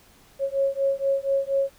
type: beating tone pair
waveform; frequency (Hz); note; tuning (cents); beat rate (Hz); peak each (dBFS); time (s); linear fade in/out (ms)
sine; 546 / 550.2; C#5 / C#5; -26 / -13; 4.2; -24; 0.39-1.71; 50
effects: pink hiss -55 dBFS RMS until 1.78 s